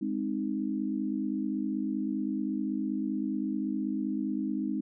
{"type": "chord", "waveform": "sine", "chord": "Ab major", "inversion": "none", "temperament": "equal with one note detuned", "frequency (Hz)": [205.9, 261.6, 311.1], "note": ["Ab3", "C4", "Eb4"], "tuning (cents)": [-15, 0, 0], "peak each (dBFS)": -33, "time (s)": [0.01, 4.81], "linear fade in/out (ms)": 10, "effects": []}